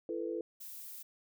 sine chord, E suspended fourth, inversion none, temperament equal with one note detuned, 335.8 / 440 / 493.9 Hz, E4 / A4 / B4, +32 / 0 / 0 cents, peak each -38 / -39 / -40 dBFS, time 0.09-0.41 s, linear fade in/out 2 ms
violet noise, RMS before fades -47 dBFS, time 0.6-1.03 s, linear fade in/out 10 ms
effects none

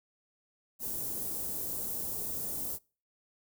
white band-stop noise, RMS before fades -36 dBFS, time 0.79-2.79 s, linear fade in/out 50 ms, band 490 to 11000 Hz, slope 12 dB/octave, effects noise-tail reverb RT60 0.4 s tail -26 dB re dry

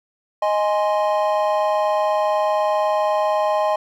triangle chord, Ab major, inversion second, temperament equal, 622.3 / 830.6 / 1046.5 Hz, Eb5 / Ab5 / C6, 0 / 0 / 0 cents, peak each -17 / -20 / -22 dBFS, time 0.42-3.76 s, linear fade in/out 5 ms, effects none

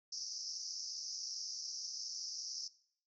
pink band-pass noise, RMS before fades -44 dBFS, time 0.12-2.68 s, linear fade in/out 5 ms, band 4900 to 6000 Hz, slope 96 dB/octave, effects noise-tail reverb RT60 0.6 s tail -19 dB re dry

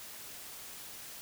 silence, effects white hiss -47 dBFS RMS until 1.21 s

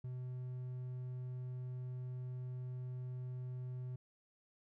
triangle tone, 126.3 Hz, B2, 39 cents sharp, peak -39 dBFS, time 0.04-3.96 s, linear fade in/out 5 ms, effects none

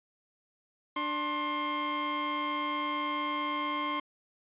sawtooth tone pair together, 295.2 / 1061 Hz, D4 / C6, +9 / +24 cents, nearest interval octave + minor seventh, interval 2215 cents, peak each -32 / -27 dBFS, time 0.96-4 s, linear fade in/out 5 ms, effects resampled to 8000 Hz

